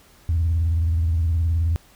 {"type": "tone with vibrato", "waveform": "sine", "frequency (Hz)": 82.41, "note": "E2", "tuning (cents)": 0, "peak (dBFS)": -16, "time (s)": [0.29, 1.76], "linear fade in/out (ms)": 0, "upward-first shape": "square", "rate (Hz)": 19, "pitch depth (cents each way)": 86, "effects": ["tanh soft clip ceiling -14 dBFS", "pink hiss -53 dBFS RMS until 1.95 s"]}